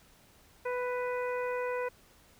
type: harmonic tone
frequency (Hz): 495.6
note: B4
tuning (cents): +6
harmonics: 1 / 2 / 3 / 4 / 5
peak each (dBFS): -32 / -38 / -42 / -44 / -46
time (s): 0.65-1.89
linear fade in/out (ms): 10
effects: pink hiss -61 dBFS RMS until 2.39 s